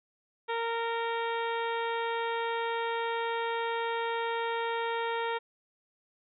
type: harmonic tone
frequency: 461.8 Hz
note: A#4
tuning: 16 cents flat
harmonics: 1 / 2 / 3 / 4 / 5 / 6 / 7 / 8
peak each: -33 / -33 / -39 / -40 / -43 / -48 / -46 / -47 dBFS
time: 0.48-5.39 s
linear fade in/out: 20 ms
effects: none